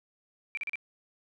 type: tone bursts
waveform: sine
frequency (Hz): 2346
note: D7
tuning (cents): -2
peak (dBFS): -31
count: 4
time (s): 0.55-0.756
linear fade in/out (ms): 0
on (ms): 23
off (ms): 38
effects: none